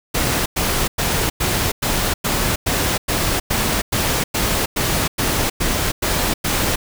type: noise bursts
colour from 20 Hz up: pink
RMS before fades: -19 dBFS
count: 16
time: 0.14-6.76 s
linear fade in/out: 10 ms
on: 320 ms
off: 100 ms
effects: none